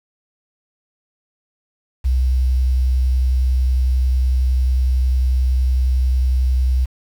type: tone with vibrato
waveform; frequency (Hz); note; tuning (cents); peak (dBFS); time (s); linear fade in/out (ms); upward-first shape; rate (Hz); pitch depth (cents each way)
sine; 63.7; C2; -46; -13; 2.04-6.86; 20; triangle; 11; 16
effects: 7-bit